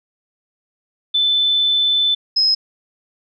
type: tone pair in turn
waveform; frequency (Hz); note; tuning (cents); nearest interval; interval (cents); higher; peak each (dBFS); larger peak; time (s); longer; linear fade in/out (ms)
sine; 3518 / 5122; A7 / D#8; -1 / +49; perfect fifth; 650; second; -13 / -12; second; 1.14-2.15 / 2.36-2.55; first; 10
effects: none